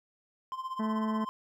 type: tone with tremolo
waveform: triangle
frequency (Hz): 1043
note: C6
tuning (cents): -6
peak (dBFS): -30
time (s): 0.52-1.29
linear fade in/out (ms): 0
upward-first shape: sine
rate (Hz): 16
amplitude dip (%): 75
type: harmonic tone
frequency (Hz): 218.6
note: A3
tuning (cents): -11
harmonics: 1 / 2 / 3 / 4 / 5 / 6 / 7 / 8 / 9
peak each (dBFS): -29 / -42 / -42 / -44 / -52 / -55 / -52 / -56 / -54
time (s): 0.79-1.25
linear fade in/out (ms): 10
effects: none